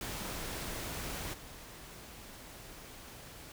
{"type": "noise with level steps", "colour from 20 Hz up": "pink", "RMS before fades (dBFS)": [-40, -50], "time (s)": [0.01, 3.52], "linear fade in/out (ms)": 2, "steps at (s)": 1.33, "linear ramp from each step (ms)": 10, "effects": []}